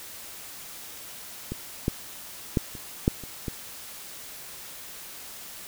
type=clicks; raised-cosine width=3 ms; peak=-18 / -10 / -8 / -27 / -6 / -27 / -17 dBFS; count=7; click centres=1.52 / 1.881 / 2.572 / 2.752 / 3.079 / 3.237 / 3.482 s; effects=white hiss -42 dBFS RMS until 5.67 s